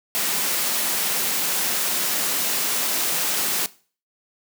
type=high-pass noise; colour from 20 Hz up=white; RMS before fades=-23 dBFS; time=0.15-3.66 s; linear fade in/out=0 ms; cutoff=150 Hz; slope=48 dB/octave; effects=noise-tail reverb RT60 0.4 s tail -19 dB re dry